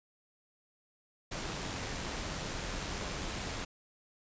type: noise with amplitude modulation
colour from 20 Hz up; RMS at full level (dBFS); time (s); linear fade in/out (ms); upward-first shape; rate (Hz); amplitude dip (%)
pink; -37; 1.31-3.65; 10; sine; 91.2; 25
effects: resampled to 16000 Hz